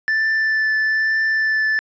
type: tone with vibrato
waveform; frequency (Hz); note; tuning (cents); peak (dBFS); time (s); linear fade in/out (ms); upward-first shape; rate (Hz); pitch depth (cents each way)
triangle; 1760; A6; 0; -14; 0.08-1.79; 0; triangle; 1.1; 12
effects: resampled to 16000 Hz